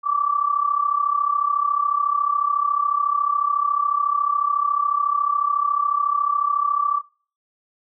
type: tone with amplitude modulation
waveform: sine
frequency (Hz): 1160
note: D6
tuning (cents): -22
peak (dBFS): -14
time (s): 0.03-7.02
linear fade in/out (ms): 50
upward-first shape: sine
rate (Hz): 34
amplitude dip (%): 80
effects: noise-tail reverb RT60 0.4 s tail -20 dB re dry